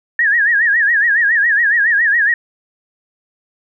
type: tone with vibrato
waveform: sine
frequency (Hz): 1760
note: A6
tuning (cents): 0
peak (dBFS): -10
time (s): 0.19-2.34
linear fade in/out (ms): 2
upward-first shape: sine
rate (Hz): 7.2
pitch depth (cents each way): 150
effects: none